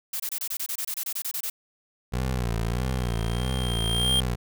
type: noise bursts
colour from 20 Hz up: blue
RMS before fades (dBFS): -30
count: 15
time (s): 0.13-1.5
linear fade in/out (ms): 5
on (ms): 68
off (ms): 25
type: tone with vibrato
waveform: 20% pulse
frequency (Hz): 60.1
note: B1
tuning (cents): -46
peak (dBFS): -20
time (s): 2.12-4.36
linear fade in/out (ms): 20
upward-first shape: sine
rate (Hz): 1.6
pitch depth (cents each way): 130
type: tone with exponential growth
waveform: square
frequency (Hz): 3200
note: G7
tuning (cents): +35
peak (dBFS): -20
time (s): 2.63-4.2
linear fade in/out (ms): 2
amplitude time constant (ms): 340
effects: none